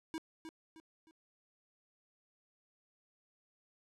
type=tone with echo; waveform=square; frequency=321.3 Hz; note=E4; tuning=44 cents flat; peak=-38 dBFS; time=0.14-0.18 s; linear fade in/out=0 ms; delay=310 ms; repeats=3; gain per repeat=-8 dB; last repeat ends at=1.11 s; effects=low-pass 10000 Hz 12 dB/octave